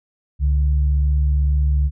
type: tone pair together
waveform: sine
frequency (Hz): 69.03 / 146.83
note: C#2 / D3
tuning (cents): -7 / 0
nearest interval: octave + minor second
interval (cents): 1307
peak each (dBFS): -14 / -26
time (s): 0.39-1.91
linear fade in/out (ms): 50
effects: none